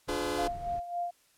brown noise, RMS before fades -44 dBFS, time 0.07-0.8 s, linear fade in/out 10 ms
sawtooth chord, D diminished seventh, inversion none, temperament just, 293.7 / 352.4 / 422.9 / 507.5 Hz, D4 / F4 / Ab4 / Cb5, 0 / +16 / +31 / +47 cents, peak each -32 dBFS, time 0.08-0.48 s, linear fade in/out 10 ms
sine tone with tremolo, 698.5 Hz, F5, in tune, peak -29 dBFS, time 0.38-1.11 s, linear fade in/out 10 ms, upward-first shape sine, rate 3.6 Hz, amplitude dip 70%
effects white hiss -66 dBFS RMS until 1.37 s + low-pass 12000 Hz 12 dB/octave

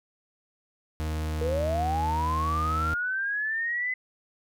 40% pulse tone with pitch glide, 77.9 to 79.12 Hz, D#2 to D#2, +3 to +30 cents, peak -27 dBFS, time 1-2.94 s, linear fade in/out 0 ms, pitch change +27 cents, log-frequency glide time 1.44-1.59 s
sine linear sweep, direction up, 463.7 to 2033 Hz, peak -26 dBFS, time 1.41-3.94 s, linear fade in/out 5 ms
effects none

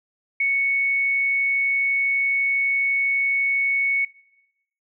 sine tone, 2217 Hz, C#7, in tune, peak -18 dBFS, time 0.4-4.05 s, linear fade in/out 5 ms, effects noise-tail reverb RT60 1.0 s tail -23 dB re dry

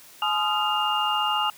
sine tone cluster, 848 / 1030 / 1242 / 1376 / 2817 Hz, G#5 / C6 / D#6 / F6 / F7, +36 / -28 / -3 / -26 / +14 cents, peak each -26 / -34 / -27 / -32 / -26 dBFS, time 0.22-1.5 s, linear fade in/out 2 ms, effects white hiss -49 dBFS RMS until 1.57 s + high-pass 100 Hz 12 dB/octave

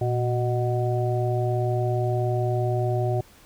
harmonic tone with a mistuned harmonic, 123.47 Hz, B2, in tune, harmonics 1 / 3 / 5 / 6, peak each -23 / -28 / -30 / -31 dBFS, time 0.01-3.21 s, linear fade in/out 5 ms, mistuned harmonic 1, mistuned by -82 cents, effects pink hiss -53 dBFS RMS until 3.45 s

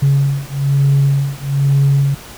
sine beating tone pair, 138.59 / 139.69 Hz, C#3 / C#3, 0 / +14 cents, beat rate 1.1 Hz, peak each -13 dBFS, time 0.02-2.15 s, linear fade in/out 10 ms, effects tanh soft clip ceiling -5 dBFS + pink hiss -35 dBFS RMS until 2.37 s

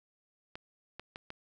clicks, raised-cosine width 0.3 ms, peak -26 dBFS, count 4, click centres 0.555 / 0.996 / 1.159 / 1.304 s, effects none

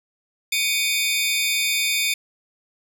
sawtooth tone cluster, 2260 / 2475 / 3584 Hz, C#7 / D#7 / A7, +33 / -10 / +31 cents, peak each -21 dBFS, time 0.52-2.14 s, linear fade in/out 5 ms, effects none

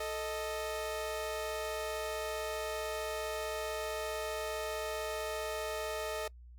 sawtooth tone pair together, 440 / 622.3 Hz, A4 / D#5, 0 / 0 cents, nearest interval tritone, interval 600 cents, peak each -35 / -34 dBFS, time 0-6.28 s, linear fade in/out 5 ms, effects noise-tail reverb RT60 0.1 s tail -24 dB re dry + added 60 Hz sine -50 dBFS peak until 6.58 s

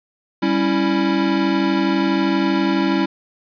square chord, C# diminished, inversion second, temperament equal, 196 / 277.2 / 329.6 Hz, G3 / C#4 / E4, 0 / 0 / 0 cents, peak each -22 / -21 / -20 dBFS, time 0.42-3.06 s, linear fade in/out 10 ms, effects resampled to 11025 Hz + 8-bit

